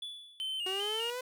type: tone with exponential decay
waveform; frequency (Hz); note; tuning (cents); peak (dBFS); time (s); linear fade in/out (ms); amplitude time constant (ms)
triangle; 3443; A7; -38; -35; 0.02-0.71; 5; 150
type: tone with vibrato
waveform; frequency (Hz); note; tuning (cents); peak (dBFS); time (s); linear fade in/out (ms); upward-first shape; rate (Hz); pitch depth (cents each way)
triangle; 2960; F#7; 0; -32; 0.4-1.1; 0; square; 2.5; 68
type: exponential sweep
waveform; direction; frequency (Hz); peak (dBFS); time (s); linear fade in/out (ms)
sawtooth; up; 370 to 511; -32; 0.66-1.21; 5
effects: none